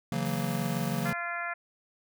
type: chord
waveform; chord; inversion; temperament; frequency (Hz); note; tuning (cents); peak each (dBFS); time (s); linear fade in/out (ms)
square; F# dominant seventh; second; just; 138.75 / 166.5 / 185 / 231.2; C#3 / E3 / F#3 / A#3; +2 / +18 / 0 / -14; -35; 0.12-1.13; 2
type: noise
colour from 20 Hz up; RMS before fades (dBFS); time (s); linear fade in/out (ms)
blue; -45; 0.25-1.11; 5
type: harmonic tone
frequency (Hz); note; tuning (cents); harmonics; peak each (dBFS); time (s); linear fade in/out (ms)
345.1; F4; -21; 2 / 3 / 4 / 5 / 6 / 7; -38 / -42 / -36 / -37 / -39 / -44; 1.05-1.54; 10
effects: none